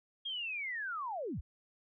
sine linear sweep, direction down, 3280 to 30.87 Hz, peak -36 dBFS, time 0.25-1.41 s, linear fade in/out 10 ms, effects none

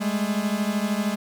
45% pulse beating tone pair, 202.6 / 215.6 Hz, G#3 / A3, -43 / -35 cents, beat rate 13 Hz, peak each -25 / -26 dBFS, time 0-1.16 s, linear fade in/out 20 ms, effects none

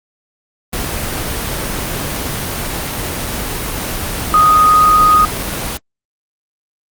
sine tone in noise, 1244.5 Hz, D#6, in tune, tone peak -6 dBFS, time 4.34-5.25 s, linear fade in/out 0 ms, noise pink, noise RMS -20 dBFS, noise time 0.73-5.77 s, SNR +11 dB, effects Opus 24 kbps

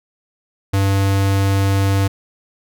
square tone, 98 Hz, G2, in tune, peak -14 dBFS, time 0.73-2.08 s, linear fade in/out 10 ms, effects none

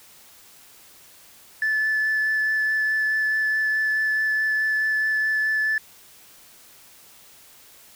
sine tone with vibrato, 1740 Hz, A6, 20 cents flat, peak -18 dBFS, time 1.62-5.78 s, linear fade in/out 2 ms, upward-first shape sine, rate 4.7 Hz, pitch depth 8 cents each way, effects tanh soft clip ceiling -17 dBFS + white hiss -50 dBFS RMS until 7.95 s

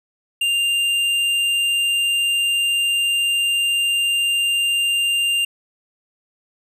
sine tone with hard clipping, 2794 Hz, F7, in tune, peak -18 dBFS, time 0.41-5.45 s, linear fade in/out 5 ms, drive 8 dB, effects none

